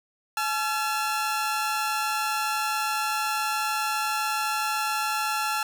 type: tone pair together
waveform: sawtooth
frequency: 855.3 / 1359 Hz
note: A5 / F6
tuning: -49 / -48 cents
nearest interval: minor sixth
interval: 801 cents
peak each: -24 dBFS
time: 0.37-5.63 s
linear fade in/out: 2 ms
effects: none